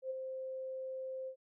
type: tone with ADSR envelope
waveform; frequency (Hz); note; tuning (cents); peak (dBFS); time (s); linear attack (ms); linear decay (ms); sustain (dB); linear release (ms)
sine; 523.3; C5; 0; -34; 0.02-1.36; 83; 17; -5; 85
effects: none